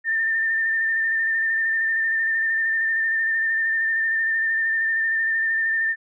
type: tone with vibrato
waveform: sine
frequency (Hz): 1800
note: A6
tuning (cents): +39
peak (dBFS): -19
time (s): 0.04-5.96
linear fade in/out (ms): 50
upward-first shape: square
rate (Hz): 13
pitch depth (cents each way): 18
effects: none